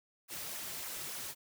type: noise with flanger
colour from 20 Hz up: white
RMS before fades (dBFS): -42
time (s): 0.28-1.35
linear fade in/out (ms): 50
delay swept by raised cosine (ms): 0.22 to 4.32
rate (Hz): 3.5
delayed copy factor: -0.55
effects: none